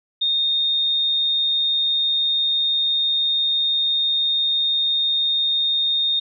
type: tone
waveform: sine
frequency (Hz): 3677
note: A#7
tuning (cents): -24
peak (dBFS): -17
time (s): 0.21-6.2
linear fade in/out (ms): 10
effects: none